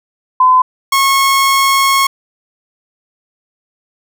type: tone pair in turn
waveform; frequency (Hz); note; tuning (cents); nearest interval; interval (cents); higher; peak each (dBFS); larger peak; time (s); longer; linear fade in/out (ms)
sine / sawtooth; 1019 / 1091.5; C6 / C#6; -46 / -27; minor second; 119; second; -5; neither; 0.4-0.62 / 0.92-2.07; second; 5
effects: none